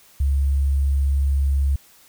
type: tone with sample-and-hold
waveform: sine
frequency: 69.3 Hz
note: C#2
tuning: in tune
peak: -16 dBFS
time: 0.2-1.76 s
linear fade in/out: 5 ms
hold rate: 8820 Hz
effects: white hiss -52 dBFS RMS until 2.08 s